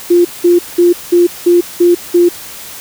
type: tone bursts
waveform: sine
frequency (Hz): 349.2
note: F4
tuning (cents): 0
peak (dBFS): -4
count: 7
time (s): 0.1-2.29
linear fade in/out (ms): 10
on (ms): 150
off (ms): 190
effects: white hiss -29 dBFS RMS until 2.8 s